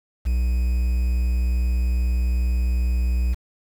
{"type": "tone with quantisation", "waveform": "triangle", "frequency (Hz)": 61.2, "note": "B1", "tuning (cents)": -15, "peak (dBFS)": -16, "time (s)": [0.25, 3.35], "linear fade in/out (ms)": 20, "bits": 7, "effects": []}